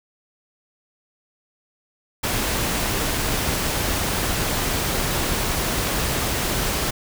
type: noise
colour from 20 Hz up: pink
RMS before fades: -23 dBFS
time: 2.23-6.91 s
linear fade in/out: 10 ms
effects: none